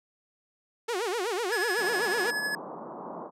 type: tone with vibrato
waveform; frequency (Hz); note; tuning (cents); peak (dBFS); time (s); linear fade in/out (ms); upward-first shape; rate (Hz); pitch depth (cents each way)
sawtooth; 415.3; G#4; 0; -24; 0.88-2.31; 10; sine; 8; 270
type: tone with tremolo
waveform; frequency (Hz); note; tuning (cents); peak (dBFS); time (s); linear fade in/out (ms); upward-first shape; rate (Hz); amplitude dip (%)
square; 1700; G#6; +40; -27; 1.52-2.55; 2; triangle; 12; 45
type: band-pass noise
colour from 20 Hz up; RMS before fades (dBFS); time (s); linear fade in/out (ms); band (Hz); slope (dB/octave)
white; -40; 1.77-3.31; 50; 160 to 1100; 48
effects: low-pass 11000 Hz 12 dB/octave